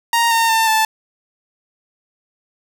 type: tone with pitch steps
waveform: sawtooth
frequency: 932.3 / 914.2 / 896.4 / 879 Hz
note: A#5 / A#5 / A5 / A5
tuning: 0 / -34 / +32 / -2 cents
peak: -9 dBFS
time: 0.13-0.85 s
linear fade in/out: 2 ms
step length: 180 ms
effects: none